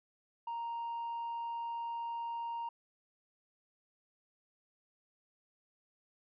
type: tone with tanh clipping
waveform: sine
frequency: 932.3 Hz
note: A#5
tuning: in tune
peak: -37 dBFS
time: 0.47-2.69 s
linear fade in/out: 5 ms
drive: 1 dB
effects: none